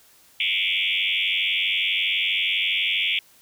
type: tone with frequency modulation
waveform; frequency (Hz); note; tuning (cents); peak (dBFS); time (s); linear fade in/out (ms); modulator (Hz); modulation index
sine; 2817; F7; +14; -20; 0.4-3.19; 2; 92.3; 7
effects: white hiss -55 dBFS RMS until 3.41 s